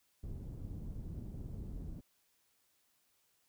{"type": "low-pass noise", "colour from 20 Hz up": "pink", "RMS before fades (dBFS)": -44, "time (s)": [0.23, 2.01], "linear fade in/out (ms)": 10, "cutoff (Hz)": 200, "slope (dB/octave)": 12, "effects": ["white hiss -75 dBFS RMS until 3.48 s"]}